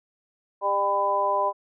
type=harmonic tone with a mistuned harmonic; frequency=200 Hz; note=G3; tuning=35 cents sharp; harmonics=2 / 3 / 4 / 5; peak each=-32 / -26 / -29 / -23 dBFS; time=0.61-1.53 s; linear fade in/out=50 ms; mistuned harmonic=4; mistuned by=-16 cents; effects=none